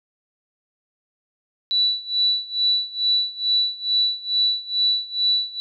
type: tone with tremolo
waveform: sine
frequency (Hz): 3951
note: B7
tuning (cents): 0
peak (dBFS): -15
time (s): 1.71-5.6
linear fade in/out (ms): 0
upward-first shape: sine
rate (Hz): 2.3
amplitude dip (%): 90
effects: none